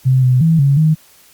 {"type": "tone with pitch steps", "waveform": "sine", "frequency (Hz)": [130.2, 126.9, 162.8, 139.2, 156.6], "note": ["C3", "B2", "E3", "C#3", "D#3"], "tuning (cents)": [-8, 47, -21, 8, 11], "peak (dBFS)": -8, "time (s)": [0.05, 0.95], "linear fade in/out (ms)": 20, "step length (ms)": 180, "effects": ["white hiss -47 dBFS RMS until 1.33 s", "Opus 48 kbps"]}